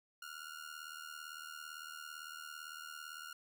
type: ring-modulated tone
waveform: sawtooth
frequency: 1414 Hz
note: F6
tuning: 21 cents sharp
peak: -40 dBFS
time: 0.22-3.33 s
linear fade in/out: 2 ms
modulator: 38.9 Hz
effects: none

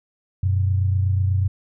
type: tone pair together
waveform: sine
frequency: 93.57 / 121.7 Hz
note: F#2 / B2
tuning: +20 / -25 cents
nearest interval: perfect fourth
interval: 455 cents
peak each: -17 / -26 dBFS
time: 0.43-1.48 s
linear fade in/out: 5 ms
effects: none

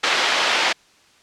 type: band-pass noise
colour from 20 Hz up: white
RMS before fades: -19 dBFS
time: 0.03-0.73 s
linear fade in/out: 10 ms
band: 460 to 3700 Hz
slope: 12 dB/octave
effects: white hiss -54 dBFS RMS until 1.22 s + low-pass 6000 Hz 12 dB/octave

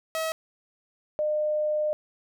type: tone pair in turn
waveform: sawtooth / sine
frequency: 642 / 606.2 Hz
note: E5 / D#5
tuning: -46 / -45 cents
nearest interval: minor second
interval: 99 cents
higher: first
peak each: -23 dBFS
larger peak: neither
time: 0.15-0.32 / 1.19-1.93 s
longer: second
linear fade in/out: 0 ms
effects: none

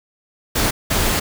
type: noise bursts at uneven times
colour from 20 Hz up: pink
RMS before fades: -18 dBFS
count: 2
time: 0.55-0.71 / 0.9-1.2 s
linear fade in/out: 10 ms
effects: none

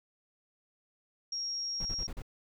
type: tone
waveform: sine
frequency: 5588 Hz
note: F8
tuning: in tune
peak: -33 dBFS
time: 1.32-2.07 s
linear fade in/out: 5 ms
type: noise bursts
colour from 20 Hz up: brown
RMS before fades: -38 dBFS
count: 5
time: 1.8-2.221 s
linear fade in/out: 5 ms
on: 53 ms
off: 39 ms
effects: none

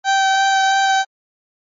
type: tone with vibrato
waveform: 30% pulse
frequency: 776 Hz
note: G5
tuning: 18 cents flat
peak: -10 dBFS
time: 0.04-1.05 s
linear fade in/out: 50 ms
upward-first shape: sine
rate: 3 Hz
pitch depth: 11 cents each way
effects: MP3 32 kbps

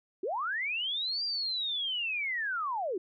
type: linear two-way sweep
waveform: sine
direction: up then down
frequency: 330 to 4800 to 330 Hz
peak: -30 dBFS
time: 0.23-2.98 s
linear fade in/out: 5 ms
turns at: 1.24 s
effects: none

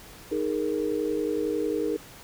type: chord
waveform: sine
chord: D# suspended fourth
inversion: none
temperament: equal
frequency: 311.1 / 415.3 / 466.2 Hz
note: D#4 / G#4 / A#4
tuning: 0 / 0 / 0 cents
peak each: -29 dBFS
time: 0.31-1.97 s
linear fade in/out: 10 ms
effects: pink hiss -47 dBFS RMS until 2.23 s

